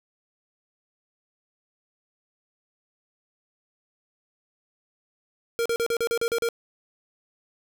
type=tone bursts; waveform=square; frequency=465.4 Hz; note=A#4; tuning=3 cents flat; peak=-23 dBFS; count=9; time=5.59-6.488 s; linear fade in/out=0 ms; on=66 ms; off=38 ms; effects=none